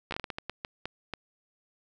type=slowing click train; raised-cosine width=0.3 ms; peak=-18 dBFS; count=12; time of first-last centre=0.11-1.137 s; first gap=13 ms; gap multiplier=1.36; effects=none